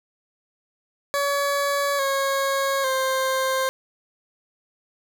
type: tone with pitch steps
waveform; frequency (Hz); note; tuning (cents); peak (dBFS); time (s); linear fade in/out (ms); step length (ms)
20% pulse; 566 / 547 / 526; C#5 / C#5 / C5; +36 / -23 / +9; -16; 1.14-3.69; 0; 850
effects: none